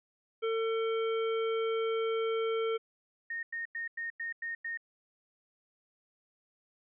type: harmonic tone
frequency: 450 Hz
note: A4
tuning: 39 cents sharp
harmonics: 1 / 3 / 5 / 7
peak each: -29 / -39 / -43 / -46 dBFS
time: 0.42-2.78 s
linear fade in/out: 20 ms
type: tone bursts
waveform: sine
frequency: 1845 Hz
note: A#6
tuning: 18 cents flat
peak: -34 dBFS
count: 7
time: 3.3-4.774 s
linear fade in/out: 5 ms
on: 130 ms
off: 94 ms
effects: none